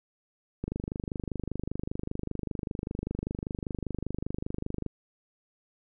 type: click train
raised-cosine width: 3 ms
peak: -19 dBFS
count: 107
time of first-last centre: 0.64-4.863 s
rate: 25.1 Hz
effects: none